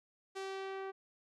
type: tone with low-pass filter sweep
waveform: sawtooth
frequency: 386.2 Hz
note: G4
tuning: 26 cents flat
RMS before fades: -42 dBFS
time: 0.35-0.92 s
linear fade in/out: 20 ms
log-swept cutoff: 7900 to 1600 Hz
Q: 0.84
effects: none